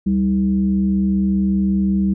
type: tone with frequency modulation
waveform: sine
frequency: 195.1 Hz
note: G3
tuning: 8 cents flat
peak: -14 dBFS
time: 0.06-2.14 s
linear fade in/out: 10 ms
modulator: 125 Hz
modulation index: 0.5
effects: none